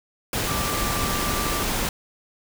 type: tone in noise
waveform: sine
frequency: 1174.7 Hz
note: D6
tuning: in tune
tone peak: -30 dBFS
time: 0.47-1.63 s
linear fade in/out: 2 ms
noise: pink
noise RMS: -25 dBFS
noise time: 0.33-1.89 s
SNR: -8 dB
effects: none